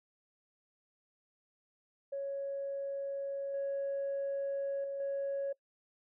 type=tone with level steps; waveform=sine; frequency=554.4 Hz; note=C#5; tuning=in tune; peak=-34 / -31 / -35 / -31 dBFS; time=2.12-5.53 s; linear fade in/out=10 ms; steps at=3.54 / 4.84 / 5 s; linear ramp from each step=2 ms; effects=noise-tail reverb RT60 0.1 s tail -23 dB re dry + tanh soft clip ceiling -30 dBFS